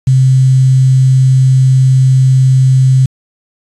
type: tone with quantisation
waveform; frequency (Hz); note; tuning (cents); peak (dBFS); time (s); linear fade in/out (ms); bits
sine; 130.81; C3; 0; -4; 0.07-3.06; 5; 5
effects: resampled to 24000 Hz